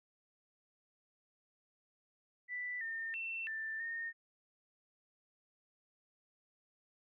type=tone with pitch steps; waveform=sine; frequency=1978 / 1814 / 2690 / 1776 / 1836 Hz; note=B6 / A#6 / E7 / A6 / A#6; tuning=+2 / -48 / +34 / +16 / -27 cents; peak=-38 dBFS; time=2.48-4.13 s; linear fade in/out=50 ms; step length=330 ms; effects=none